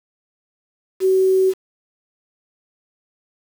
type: tone with quantisation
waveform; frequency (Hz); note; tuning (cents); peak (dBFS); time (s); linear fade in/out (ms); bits
sine; 378.1; F#4; +38; -12; 1-1.54; 50; 6
effects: none